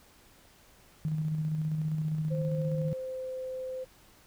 sine tone with tremolo, 155.56 Hz, D#3, in tune, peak -27 dBFS, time 1.05-2.93 s, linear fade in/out 0 ms, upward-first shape square, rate 15 Hz, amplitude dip 30%
sine tone with pitch glide, 523.3 to 516.4 Hz, C5 to C5, 0 to -23 cents, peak -34 dBFS, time 2.3-3.85 s, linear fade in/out 20 ms, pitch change -23 cents, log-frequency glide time 2.58-3.34 s
effects pink hiss -59 dBFS RMS until 4.26 s

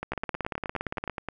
two click trains, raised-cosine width 0.5 ms, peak -17 / -15 dBFS, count 13 / 18, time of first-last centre 0.03-1.287 / 0.12-1.097 s, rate 9.55 / 17.4 Hz, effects none

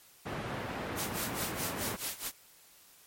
pink band-pass noise, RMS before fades -38 dBFS, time 0.25-1.97 s, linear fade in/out 20 ms, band 110 to 2200 Hz, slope 12 dB/octave
white noise with tremolo, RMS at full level -35 dBFS, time 0.95-2.32 s, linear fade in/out 50 ms, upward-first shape sine, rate 4.7 Hz, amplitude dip 85%
effects white hiss -59 dBFS RMS until 3.06 s + MP3 64 kbps

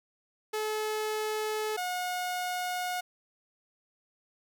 sawtooth tone pair in turn, 430.2 / 723.5 Hz, A4 / F#5, -39 / -39 cents, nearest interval major sixth, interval 900 cents, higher second, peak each -26 / -27 dBFS, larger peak first, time 0.53-1.77 / 1.77-3.01 s, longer neither, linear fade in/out 10 ms, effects none

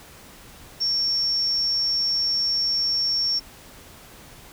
sine tone, 5480 Hz, F8, 34 cents flat, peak -20 dBFS, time 0.8-3.4 s, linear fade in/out 20 ms, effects pink hiss -46 dBFS RMS until 4.52 s

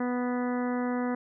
harmonic tone, 246.9 Hz, B3, in tune, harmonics 1 / 2 / 3 / 4 / 5 / 6 / 7 / 8, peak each -28 / -34 / -38 / -40 / -42 / -44 / -45 / -46 dBFS, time 0-1.15 s, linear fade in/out 5 ms, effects none

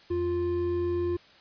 triangle tone pair together, 87.31 / 349.8 Hz, F2 / F4, 0 / +3 cents, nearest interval 2 octaves, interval 2403 cents, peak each -32 / -24 dBFS, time 0.1-1.17 s, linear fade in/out 10 ms, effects white hiss -55 dBFS RMS until 1.4 s + resampled to 11025 Hz

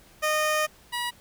15% pulse tone pair in turn, 614 / 965.7 Hz, D#5 / B5, -23 / -39 cents, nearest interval minor sixth, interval 784 cents, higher second, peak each -16 / -21 dBFS, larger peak first, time 0.22-0.67 / 0.92-1.11 s, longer first, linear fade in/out 20 ms, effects pink hiss -55 dBFS RMS until 1.2 s

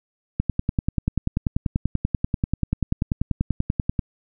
click train, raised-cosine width 5 ms, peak -8 dBFS, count 38, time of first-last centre 0.4-3.992 s, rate 10.3 Hz, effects none

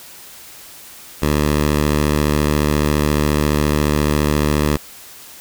10% pulse tone, 74.4 Hz, D2, 23 cents sharp, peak -6 dBFS, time 1.22-4.77 s, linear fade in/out 5 ms, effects white hiss -39 dBFS RMS until 5.4 s

